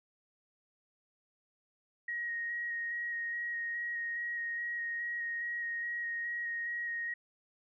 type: tone with vibrato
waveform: sine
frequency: 1883 Hz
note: A#6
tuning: 17 cents sharp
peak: -34 dBFS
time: 2.08-7.14 s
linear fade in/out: 5 ms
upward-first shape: square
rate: 2.4 Hz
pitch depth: 12 cents each way
effects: none